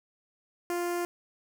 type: tone with notch filter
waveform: sawtooth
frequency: 349.2 Hz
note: F4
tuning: in tune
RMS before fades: -31 dBFS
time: 0.7-1.05 s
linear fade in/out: 0 ms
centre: 3700 Hz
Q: 1.2
effects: none